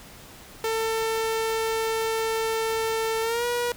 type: tone with pitch glide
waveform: sawtooth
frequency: 447.1 to 482 Hz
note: A4 to B4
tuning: +28 to -42 cents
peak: -20 dBFS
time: 0.64-3.72 s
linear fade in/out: 2 ms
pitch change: +130 cents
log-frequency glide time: 3.22-3.45 s
effects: pink hiss -46 dBFS RMS until 3.76 s